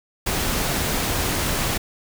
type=noise; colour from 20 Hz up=pink; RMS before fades=-23 dBFS; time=0.26-1.78 s; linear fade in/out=10 ms; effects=none